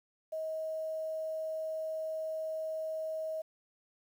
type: tone with quantisation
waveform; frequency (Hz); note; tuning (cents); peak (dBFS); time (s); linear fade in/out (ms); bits
sine; 634; D#5; +32; -34; 0.32-3.42; 10; 10
effects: none